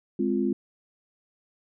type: chord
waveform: sine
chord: F minor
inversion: first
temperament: equal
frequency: 207.7 / 261.6 / 349.2 Hz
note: Ab3 / C4 / F4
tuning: 0 / 0 / 0 cents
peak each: -27 dBFS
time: 0.19-0.53 s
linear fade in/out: 5 ms
effects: none